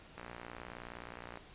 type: click train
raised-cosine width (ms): 0.5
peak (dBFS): -30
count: 72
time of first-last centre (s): 0.18-1.373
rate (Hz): 59.5
effects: pink hiss -56 dBFS RMS until 1.54 s + resampled to 8000 Hz